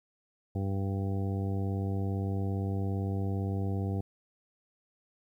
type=harmonic tone; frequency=97.6 Hz; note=G2; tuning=7 cents flat; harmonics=1 / 2 / 3 / 4 / 5 / 7 / 8; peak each=-30 / -36 / -40 / -42 / -44 / -47 / -48 dBFS; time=0.55-4.01 s; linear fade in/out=5 ms; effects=11-bit